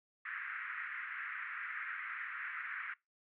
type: band-pass noise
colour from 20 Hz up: white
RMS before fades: -43 dBFS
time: 0.25-2.94 s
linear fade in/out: 5 ms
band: 1300 to 2100 Hz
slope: 48 dB/octave
effects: noise-tail reverb RT60 0.2 s tail -22 dB re dry